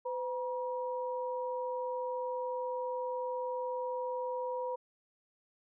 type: tone pair together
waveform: sine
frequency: 507 / 957.1 Hz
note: B4 / A#5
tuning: +45 / +45 cents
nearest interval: major seventh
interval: 1100 cents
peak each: -35 / -38 dBFS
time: 0.05-4.76 s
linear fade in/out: 10 ms
effects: none